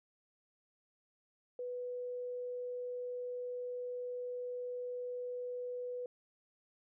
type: tone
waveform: sine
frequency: 493.9 Hz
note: B4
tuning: in tune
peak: -38 dBFS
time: 1.59-6.06 s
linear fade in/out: 2 ms
effects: none